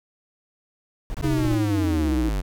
brown noise bursts, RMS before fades -28 dBFS, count 7, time 1.1-1.552 s, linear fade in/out 0 ms, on 44 ms, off 24 ms
square linear sweep, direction down, 140.6 to 44 Hz, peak -23 dBFS, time 1.22-2.42 s, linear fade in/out 20 ms
sine tone with vibrato, 311.1 Hz, D#4, in tune, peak -22 dBFS, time 1.24-2.29 s, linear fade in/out 2 ms, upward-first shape sine, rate 16 Hz, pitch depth 48 cents each way
effects none

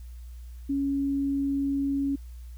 sine tone, 277.5 Hz, C#4, 2 cents sharp, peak -24 dBFS, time 0.69-2.16 s, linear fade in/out 10 ms, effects added 60 Hz sine -39 dBFS peak until 2.57 s + white hiss -62 dBFS RMS until 2.57 s

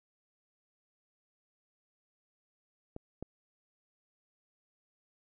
clicks, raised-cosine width 2 ms, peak -28 / -26 dBFS, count 2, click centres 2.964 / 3.226 s, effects none

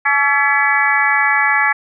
harmonic tone with a mistuned harmonic, 283.9 Hz, C#4, 41 cents sharp, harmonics 3 / 4 / 5 / 6 / 7 / 8, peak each -19 / -21 / -22 / -16 / -17 / -21 dBFS, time 0.05-1.73 s, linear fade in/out 10 ms, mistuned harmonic 5, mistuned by -92 cents, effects none

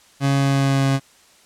30% pulse tone with pitch glide, 138.59 to 136.05 Hz, C#3 to C#3, 0 to -32 cents, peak -13 dBFS, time 0.2-1 s, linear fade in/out 50 ms, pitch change -32 cents, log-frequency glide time 0.35-0.87 s, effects white hiss -52 dBFS RMS until 1.45 s + low-pass 9000 Hz 12 dB/octave

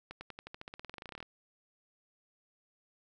accelerating click train, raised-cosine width 0.3 ms, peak -28 dBFS, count 22, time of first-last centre 0.11-1.227 s, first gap 100 ms, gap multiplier 0.93, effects none

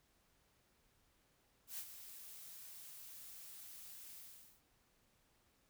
blue noise with ADSR envelope, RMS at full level -44 dBFS, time 1.67-4.62 s, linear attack 110 ms, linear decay 64 ms, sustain -10 dB, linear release 450 ms, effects pink hiss -75 dBFS RMS until 5.69 s

